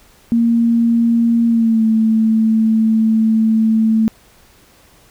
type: tone with pitch glide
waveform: sine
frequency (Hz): 232.4 to 221.4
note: A#3 to A3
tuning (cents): -5 to +11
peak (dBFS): -10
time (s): 0.32-4.08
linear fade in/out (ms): 0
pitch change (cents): -84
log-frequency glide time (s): 1.47-1.84
effects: pink hiss -49 dBFS RMS until 5.1 s